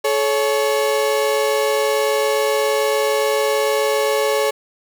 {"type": "tone pair together", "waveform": "35% pulse", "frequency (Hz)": [429.2, 556.2], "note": ["A4", "C#5"], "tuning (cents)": [-43, 6], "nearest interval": "major third", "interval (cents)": 449, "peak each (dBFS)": -17, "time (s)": [0.04, 4.51], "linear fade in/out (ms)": 10, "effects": []}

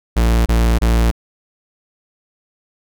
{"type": "tone bursts", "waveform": "45% pulse", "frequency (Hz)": 57.2, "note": "A#1", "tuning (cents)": -32, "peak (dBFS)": -11, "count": 3, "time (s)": [0.16, 1.114], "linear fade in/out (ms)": 10, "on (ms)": 300, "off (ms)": 27, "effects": []}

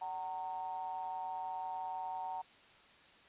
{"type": "ring-modulated tone", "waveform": "triangle", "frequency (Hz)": 84, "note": "E2", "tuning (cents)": 33, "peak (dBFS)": -33, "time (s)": [0.01, 2.42], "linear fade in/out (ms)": 10, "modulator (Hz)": 835, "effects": ["white hiss -61 dBFS RMS until 3.28 s", "resampled to 8000 Hz"]}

